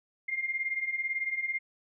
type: beating tone pair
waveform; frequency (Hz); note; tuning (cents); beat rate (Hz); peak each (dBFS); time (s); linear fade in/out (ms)
sine; 2100 / 2118; C7 / C7; +6 / +21; 18; -35 / -31; 0.28-1.59; 10
effects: none